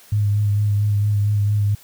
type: tone with vibrato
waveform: sine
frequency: 103.3 Hz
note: G#2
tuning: 9 cents flat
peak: -15 dBFS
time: 0.12-1.75 s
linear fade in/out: 5 ms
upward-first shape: sine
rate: 4.4 Hz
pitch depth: 24 cents each way
effects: white hiss -48 dBFS RMS until 1.83 s